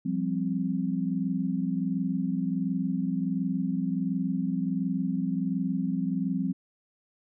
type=chord; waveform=sine; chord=F suspended second; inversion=none; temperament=equal; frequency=174.61 / 196 / 261.6 Hz; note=F3 / G3 / C4; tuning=0 / 0 / 0 cents; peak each=-30 dBFS; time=0.05-6.53 s; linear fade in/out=10 ms; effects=none